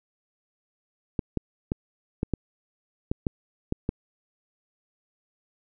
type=clicks; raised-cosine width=3 ms; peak=-12 dBFS; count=9; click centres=1.192 / 1.373 / 1.719 / 2.231 / 2.337 / 3.115 / 3.268 / 3.724 / 3.891 s; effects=none